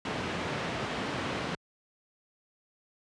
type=band-pass noise; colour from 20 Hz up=pink; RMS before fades=-34 dBFS; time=0.05-1.55 s; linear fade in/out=2 ms; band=120 to 3100 Hz; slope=12 dB/octave; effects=high-pass 60 Hz 12 dB/octave + resampled to 22050 Hz